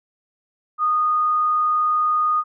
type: tone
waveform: sine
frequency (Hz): 1233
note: D#6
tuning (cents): -16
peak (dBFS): -16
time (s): 0.78-2.44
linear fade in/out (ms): 50
effects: none